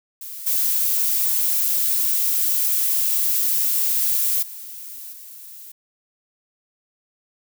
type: noise with level steps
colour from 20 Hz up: violet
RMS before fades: -34 / -20 / -36 / -40 dBFS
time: 0.21-5.72 s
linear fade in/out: 5 ms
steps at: 0.46 / 4.42 / 5.12 s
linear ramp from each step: 10 ms
effects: none